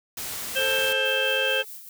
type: noise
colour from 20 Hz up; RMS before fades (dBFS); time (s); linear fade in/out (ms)
white; -33; 0.17-0.93; 5
type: harmonic tone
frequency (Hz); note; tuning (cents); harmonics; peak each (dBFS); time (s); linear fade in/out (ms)
528; C5; +16; 1 / 3 / 5 / 6; -27 / -27 / -27 / -27; 0.55-1.63; 20
type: tone with pitch glide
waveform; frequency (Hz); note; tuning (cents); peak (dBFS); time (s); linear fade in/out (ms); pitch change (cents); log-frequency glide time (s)
sawtooth; 439.3 to 432; A4 to A4; -3 to -32; -27; 0.57-1.65; 50; -29; 0.76-1.01
type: noise with tremolo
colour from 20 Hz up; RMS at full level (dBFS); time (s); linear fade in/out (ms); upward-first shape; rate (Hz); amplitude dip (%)
violet; -39; 1.05-1.89; 2; sine; 4.8; 50
effects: none